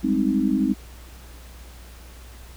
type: chord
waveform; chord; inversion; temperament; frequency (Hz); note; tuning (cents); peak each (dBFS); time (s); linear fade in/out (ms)
sine; Ab major seventh; third; equal; 196 / 207.7 / 261.6 / 311.1; G3 / Ab3 / C4 / Eb4; 0 / 0 / 0 / 0; -26 / -24 / -22 / -24; 0.03-0.74; 20
effects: added 60 Hz sine -41 dBFS peak until 2.56 s + pink hiss -48 dBFS RMS until 2.56 s